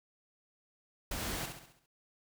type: noise with echo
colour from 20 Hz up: pink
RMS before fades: -38 dBFS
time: 1.11-1.46 s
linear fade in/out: 5 ms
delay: 67 ms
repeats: 6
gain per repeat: -6 dB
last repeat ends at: 1.862 s
effects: none